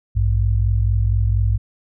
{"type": "tone pair together", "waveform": "sine", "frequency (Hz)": [57.42, 101.7], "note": ["A#1", "G#2"], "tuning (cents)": [-25, -36], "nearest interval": "minor seventh", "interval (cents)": 989, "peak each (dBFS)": -17, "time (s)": [0.15, 1.58], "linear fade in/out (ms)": 20, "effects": []}